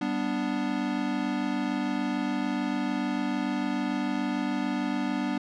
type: chord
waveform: square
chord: G major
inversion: none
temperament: equal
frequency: 196 / 246.9 / 293.7 Hz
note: G3 / B3 / D4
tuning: 0 / 0 / 0 cents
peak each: -34 / -31 / -31 dBFS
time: 0.01-5.38 s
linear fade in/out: 5 ms
effects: low-pass 4000 Hz 12 dB/octave